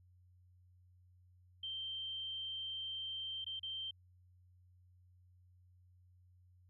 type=tone with dropouts; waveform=sine; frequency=3136 Hz; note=G7; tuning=in tune; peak=-40 dBFS; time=1.63-3.91 s; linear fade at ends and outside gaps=5 ms; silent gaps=3.445-3.464 / 3.595-3.63 s; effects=added 90 Hz sine -63 dBFS peak until 6.69 s